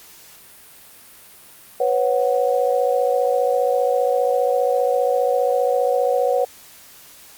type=chord; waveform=sine; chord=B suspended second; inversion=none; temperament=equal with one note detuned; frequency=493.9 / 548.9 / 740 Hz; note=B4 / C#5 / F#5; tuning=0 / -17 / 0 cents; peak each=-19 / -20 / -22 dBFS; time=1.8-6.45 s; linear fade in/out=5 ms; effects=white hiss -45 dBFS RMS until 7.37 s + Opus 48 kbps